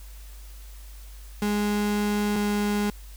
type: tone pair in turn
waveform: 35% pulse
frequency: 207.3 / 206.5 Hz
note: G#3 / G#3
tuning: -3 / -10 cents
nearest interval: unison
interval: 7 cents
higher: first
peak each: -21 dBFS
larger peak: neither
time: 1.42-2.36 / 2.36-2.9 s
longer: first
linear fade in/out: 2 ms
effects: added 50 Hz sine -40 dBFS peak until 3.16 s + white hiss -52 dBFS RMS until 3.16 s